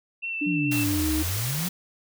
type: tone with vibrato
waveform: sine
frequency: 2686 Hz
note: E7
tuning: 32 cents sharp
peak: -28 dBFS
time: 0.22-0.85 s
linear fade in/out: 20 ms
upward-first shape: sine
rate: 4.5 Hz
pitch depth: 19 cents each way
type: tone with pitch glide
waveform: sine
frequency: 293.7 to 310.4 Hz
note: D4 to D#4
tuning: 0 to -4 cents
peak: -24 dBFS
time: 0.41-1.23 s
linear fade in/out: 10 ms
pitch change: +96 cents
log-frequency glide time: 0.88-1.07 s
type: exponential two-way sweep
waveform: sine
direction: down then up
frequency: 187.5 to 69.3 to 187.5 Hz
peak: -27 dBFS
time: 0.46-1.69 s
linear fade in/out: 10 ms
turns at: 1.14 s
type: noise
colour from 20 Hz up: white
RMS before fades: -31 dBFS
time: 0.71-1.69 s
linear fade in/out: 10 ms
effects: none